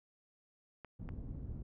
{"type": "clicks", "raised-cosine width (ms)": 0.5, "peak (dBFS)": -34, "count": 2, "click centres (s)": [0.847, 1.09]}
{"type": "low-pass noise", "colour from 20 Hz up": "pink", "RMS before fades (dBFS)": -44, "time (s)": [0.99, 1.63], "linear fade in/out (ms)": 10, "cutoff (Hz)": 200, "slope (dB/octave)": 12}
{"effects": []}